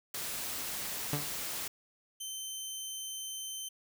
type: noise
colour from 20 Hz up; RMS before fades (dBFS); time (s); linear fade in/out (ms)
white; -38; 0.14-1.68; 5
type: tone with exponential decay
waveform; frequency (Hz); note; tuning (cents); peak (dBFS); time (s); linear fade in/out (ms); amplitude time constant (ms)
sawtooth; 146.1; D3; -9; -24; 1.13-1.34; 2; 44
type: tone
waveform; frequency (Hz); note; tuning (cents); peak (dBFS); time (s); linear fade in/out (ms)
15% pulse; 3090; G7; -26; -31; 2.2-3.69; 10
effects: none